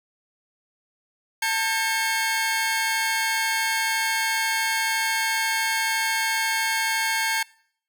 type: tone cluster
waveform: sawtooth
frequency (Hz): 893 / 1599 / 2191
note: A5 / G6 / C#7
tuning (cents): +25 / +34 / -21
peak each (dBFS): -23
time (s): 1.42-7.43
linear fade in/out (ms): 5
effects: noise-tail reverb RT60 0.6 s tail -23 dB re dry